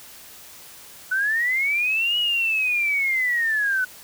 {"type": "linear two-way sweep", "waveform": "sine", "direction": "up then down", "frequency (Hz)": [1480, 2924, 1480], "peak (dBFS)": -19, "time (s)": [1.11, 3.85], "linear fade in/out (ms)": 10, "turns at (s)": 2.18, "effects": ["white hiss -44 dBFS RMS until 4.03 s"]}